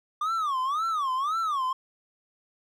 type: tone with vibrato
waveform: triangle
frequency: 1174.7 Hz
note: D6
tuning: in tune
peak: -23 dBFS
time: 0.21-1.73 s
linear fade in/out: 5 ms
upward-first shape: sine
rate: 1.9 Hz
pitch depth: 240 cents each way
effects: none